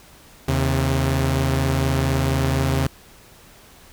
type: tone pair together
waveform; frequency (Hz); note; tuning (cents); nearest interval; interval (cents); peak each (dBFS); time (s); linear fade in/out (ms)
sawtooth; 79.08 / 134; D#2 / C3; +29 / +42; major sixth; 913; -18 / -16; 0.48-2.87; 5
effects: pink hiss -48 dBFS RMS until 3.92 s